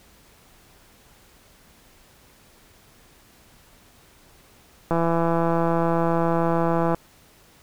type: click train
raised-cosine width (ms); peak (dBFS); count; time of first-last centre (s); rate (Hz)
1; -9; 341; 4.91-6.946; 167
effects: pink hiss -54 dBFS RMS until 7.62 s